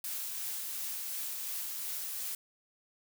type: noise with tremolo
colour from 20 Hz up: blue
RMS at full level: -37 dBFS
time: 0.04-2.35 s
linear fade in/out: 2 ms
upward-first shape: triangle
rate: 2.8 Hz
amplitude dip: 25%
effects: none